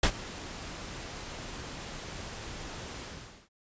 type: noise with ADSR envelope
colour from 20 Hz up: pink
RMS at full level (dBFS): -22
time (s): 0.03-3.49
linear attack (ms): 5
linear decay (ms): 71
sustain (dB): -19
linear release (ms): 490
effects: resampled to 16000 Hz